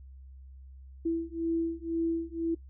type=beating tone pair; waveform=sine; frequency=330 / 332 Hz; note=E4 / E4; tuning=+2 / +12 cents; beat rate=2 Hz; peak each=-31 dBFS; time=1.05-2.55 s; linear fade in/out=10 ms; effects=noise-tail reverb RT60 0.1 s tail -19 dB re dry + added 66 Hz sine -46 dBFS peak until 2.69 s